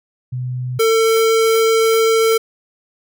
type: tone pair in turn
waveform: sine / square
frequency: 125.9 / 448.7 Hz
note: B2 / A4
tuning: +34 / +34 cents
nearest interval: octave + minor seventh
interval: 2200 cents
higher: second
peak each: -20 / -12 dBFS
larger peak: second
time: 0.32-0.79 / 0.79-2.38 s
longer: second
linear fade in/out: 10 ms
effects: none